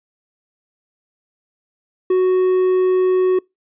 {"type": "tone with hard clipping", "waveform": "triangle", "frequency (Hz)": 370, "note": "F#4", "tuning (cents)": 0, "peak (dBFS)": -13, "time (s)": [2.1, 3.39], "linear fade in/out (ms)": 5, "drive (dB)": 6, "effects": ["noise-tail reverb RT60 0.2 s tail -26 dB re dry", "resampled to 8000 Hz"]}